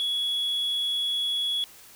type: tone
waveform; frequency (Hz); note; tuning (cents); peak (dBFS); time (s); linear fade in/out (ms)
sine; 3365; G#7; +22; -22; 0-1.64; 0
effects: tanh soft clip ceiling -23 dBFS + white hiss -50 dBFS RMS until 1.95 s